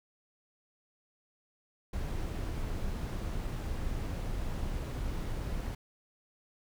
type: noise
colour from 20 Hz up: brown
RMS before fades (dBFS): -35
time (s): 1.93-5.75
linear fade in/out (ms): 5
effects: none